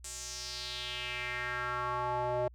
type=tone with band-pass filter sweep; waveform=square; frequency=123.47 Hz; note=B2; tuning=in tune; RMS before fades=-36 dBFS; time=0.04-2.48 s; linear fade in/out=5 ms; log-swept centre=8000 to 610 Hz; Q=3.2; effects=added 60 Hz sine -51 dBFS peak until 2.54 s